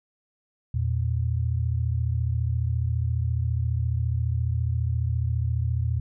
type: tone pair together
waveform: sine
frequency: 83.02 / 117.6 Hz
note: E2 / A#2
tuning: +13 / +16 cents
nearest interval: tritone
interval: 603 cents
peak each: -25 dBFS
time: 0.74-6 s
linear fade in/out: 5 ms
effects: none